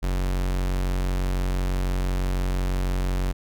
45% pulse tone, 46 Hz, F#1, 9 cents flat, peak -22 dBFS, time 0.02-3.33 s, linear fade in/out 20 ms, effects none

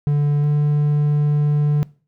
triangle tone pair in turn, 145.9 / 147.6 Hz, D3 / D3, -11 / +9 cents, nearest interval unison, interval 20 cents, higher second, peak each -12 dBFS, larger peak neither, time 0.07-0.44 / 0.44-1.83 s, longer second, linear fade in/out 0 ms, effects noise-tail reverb RT60 0.4 s tail -22 dB re dry

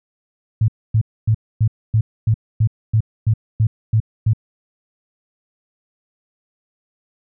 sine tone bursts, 110 Hz, A2, in tune, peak -11 dBFS, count 12, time 0.61-4.334 s, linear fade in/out 5 ms, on 72 ms, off 260 ms, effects none

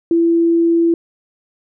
sine tone, 335.4 Hz, E4, 30 cents sharp, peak -10 dBFS, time 0.11-0.94 s, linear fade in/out 2 ms, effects none

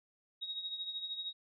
sine tone with tremolo, 3781 Hz, A#7, 24 cents sharp, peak -35 dBFS, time 0.41-1.33 s, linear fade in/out 20 ms, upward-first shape triangle, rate 13 Hz, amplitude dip 70%, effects none

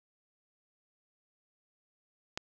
click, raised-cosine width 0.2 ms, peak -17 dBFS, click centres 2.375 s, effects none

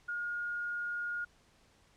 sine tone, 1428 Hz, F6, 38 cents sharp, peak -34 dBFS, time 0.08-1.25 s, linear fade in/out 10 ms, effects pink hiss -66 dBFS RMS until 1.96 s + low-pass 8000 Hz 12 dB/octave

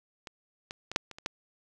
clicks, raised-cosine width 0.2 ms, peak -24 / -21 / -20 / -6 / -26 / -27 / -14 dBFS, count 7, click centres 0.272 / 0.709 / 0.916 / 0.961 / 1.113 / 1.185 / 1.261 s, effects none

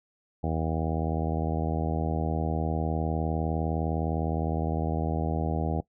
harmonic tone, 79.7 Hz, D#2, 42 cents sharp, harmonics 1 / 2 / 3 / 4 / 5 / 6 / 7 / 8 / 9 / 10, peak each -30 / -31 / -35 / -36 / -40 / -38 / -42 / -40 / -38 / -39 dBFS, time 0.43-5.81 s, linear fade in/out 10 ms, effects noise-tail reverb RT60 0.1 s tail -20 dB re dry

